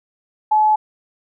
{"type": "tone", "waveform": "sine", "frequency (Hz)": 857, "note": "A5", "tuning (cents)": -46, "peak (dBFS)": -11, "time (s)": [0.51, 0.76], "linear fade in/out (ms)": 10, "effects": []}